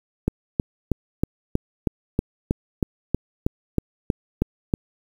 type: click train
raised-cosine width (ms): 3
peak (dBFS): -6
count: 15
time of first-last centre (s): 0.28-4.739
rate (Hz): 3.14
effects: 7-bit